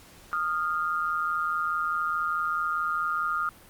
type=tone pair together; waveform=sine; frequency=1232.2 / 1396.9 Hz; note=D#6 / F6; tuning=-17 / 0 cents; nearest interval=major second; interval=217 cents; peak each=-27 / -29 dBFS; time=0.33-3.49 s; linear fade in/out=0 ms; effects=pink hiss -52 dBFS RMS until 3.69 s + Opus 48 kbps